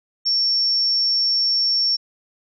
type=tone; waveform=sine; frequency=5460 Hz; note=F8; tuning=40 cents flat; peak=-16 dBFS; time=0.25-1.97 s; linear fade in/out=20 ms; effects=none